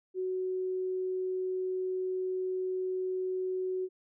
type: tone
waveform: sine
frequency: 371.6 Hz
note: F#4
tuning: 7 cents sharp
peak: -30 dBFS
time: 0.14-3.89 s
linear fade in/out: 50 ms
effects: none